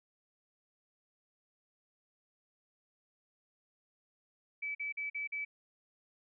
sine tone bursts, 2300 Hz, D7, 37 cents flat, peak -35 dBFS, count 5, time 4.62-5.45 s, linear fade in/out 10 ms, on 130 ms, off 45 ms, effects none

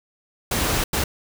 pink noise bursts at uneven times, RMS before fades -22 dBFS, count 2, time 0.51-0.84 / 0.93-1.04 s, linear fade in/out 5 ms, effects none

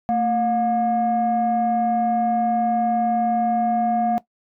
sine tone pair together, 225 / 714.3 Hz, A3 / F5, +39 / +39 cents, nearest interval octave + minor sixth, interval 2000 cents, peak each -21 / -18 dBFS, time 0.09-4.18 s, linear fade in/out 0 ms, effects noise-tail reverb RT60 0.1 s tail -18 dB re dry + tanh soft clip ceiling -13 dBFS

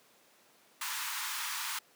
pink high-pass noise, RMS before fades -37 dBFS, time 0.81-1.79 s, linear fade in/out 5 ms, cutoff 880 Hz, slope 96 dB/octave, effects pink hiss -63 dBFS RMS until 1.95 s + high-pass 300 Hz 12 dB/octave

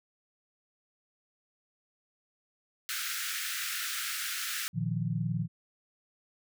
pink high-pass noise, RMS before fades -35 dBFS, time 2.89-4.68 s, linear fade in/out 0 ms, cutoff 1300 Hz, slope 96 dB/octave
sine chord, Bb suspended fourth, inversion none, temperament equal with one note detuned, 116.54 / 153.95 / 174.61 Hz, Bb2 / Eb3 / F3, 0 / -18 / 0 cents, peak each -33 dBFS, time 4.73-5.48 s, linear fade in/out 50 ms
effects none

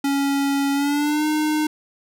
square tone with pitch glide, 278.7 to 305.7 Hz, C#4 to D#4, +9 to -30 cents, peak -19 dBFS, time 0.04-1.67 s, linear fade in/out 5 ms, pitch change +161 cents, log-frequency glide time 0.73-1.26 s, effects none

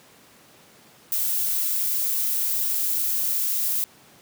violet noise, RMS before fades -24 dBFS, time 1.12-3.84 s, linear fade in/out 0 ms, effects pink hiss -52 dBFS RMS until 4.21 s + high-pass 150 Hz 12 dB/octave

